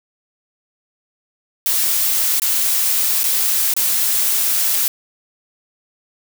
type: noise with dropouts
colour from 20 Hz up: blue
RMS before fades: -17 dBFS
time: 1.66-4.88 s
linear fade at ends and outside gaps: 1 ms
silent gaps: 2.398-2.419 / 3.233-3.24 / 3.738-3.765 s
effects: none